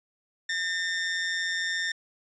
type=tone with amplitude modulation; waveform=sawtooth; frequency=1811 Hz; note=A6; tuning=49 cents sharp; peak=-21 dBFS; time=0.49-1.92 s; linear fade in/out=5 ms; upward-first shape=sine; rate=177 Hz; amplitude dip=50%; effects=resampled to 16000 Hz